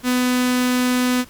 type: tone with notch filter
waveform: sawtooth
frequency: 250 Hz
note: B3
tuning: 21 cents sharp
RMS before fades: -18 dBFS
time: 0.03-1.25 s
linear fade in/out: 50 ms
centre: 640 Hz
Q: 1.1
effects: pink hiss -46 dBFS RMS until 1.29 s + MP3 96 kbps